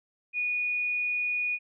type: tone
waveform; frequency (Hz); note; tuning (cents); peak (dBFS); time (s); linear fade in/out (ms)
sine; 2460; D#7; -20; -26; 0.33-1.59; 50
effects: none